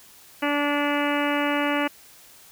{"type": "harmonic tone", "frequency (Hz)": 289.9, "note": "D4", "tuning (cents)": -22, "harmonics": [1, 2, 3, 4, 5, 6, 7, 8, 9, 10], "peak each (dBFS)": [-25, -28, -30, -31, -32, -33, -33, -34, -35, -35], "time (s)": [0.42, 1.88], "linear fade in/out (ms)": 10, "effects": ["white hiss -50 dBFS RMS until 2.51 s"]}